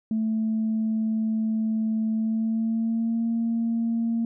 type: tone with pitch glide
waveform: sine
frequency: 220.3 to 229.9 Hz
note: A3 to A#3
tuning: +2 to -24 cents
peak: -21 dBFS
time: 0.11-4.25 s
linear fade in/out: 2 ms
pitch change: +74 cents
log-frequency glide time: 2.12-3.26 s
effects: tanh soft clip ceiling -18 dBFS